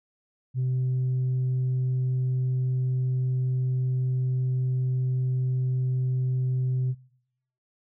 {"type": "tone", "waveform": "sine", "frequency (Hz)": 128.2, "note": "C3", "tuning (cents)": -35, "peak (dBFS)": -21, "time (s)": [0.54, 6.95], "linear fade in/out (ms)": 50, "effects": ["noise-tail reverb RT60 0.8 s tail -24 dB re dry", "tanh soft clip ceiling -21 dBFS"]}